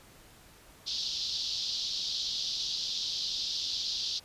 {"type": "band-pass noise", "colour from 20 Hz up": "white", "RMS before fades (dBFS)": -34, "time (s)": [0.86, 4.2], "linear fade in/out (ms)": 20, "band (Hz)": [3400, 5200], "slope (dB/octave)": 48, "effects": ["pink hiss -56 dBFS RMS until 4.24 s", "resampled to 32000 Hz"]}